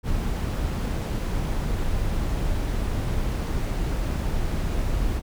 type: noise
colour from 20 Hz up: brown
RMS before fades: -25 dBFS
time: 0.03-5.22 s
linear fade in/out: 50 ms
effects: none